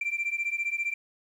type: beating tone pair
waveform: sine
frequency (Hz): 2349 / 2364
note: D7 / D7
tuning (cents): 0 / +11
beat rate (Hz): 15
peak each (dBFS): -29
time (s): 0.01-0.94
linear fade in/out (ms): 5
effects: tanh soft clip ceiling -23 dBFS + 10-bit